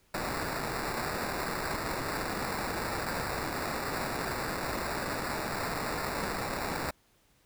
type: noise with sample-and-hold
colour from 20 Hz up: white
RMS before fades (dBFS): -34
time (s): 0.14-6.91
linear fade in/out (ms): 5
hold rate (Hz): 3150
effects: pink hiss -67 dBFS RMS until 7.45 s